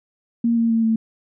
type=tone with pitch steps; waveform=sine; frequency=233.1 / 229.9 / 226.7 / 223.6 Hz; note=A#3 / A#3 / A#3 / A3; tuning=0 / -24 / -48 / +28 cents; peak=-15 dBFS; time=0.44-0.96 s; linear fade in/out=5 ms; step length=130 ms; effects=none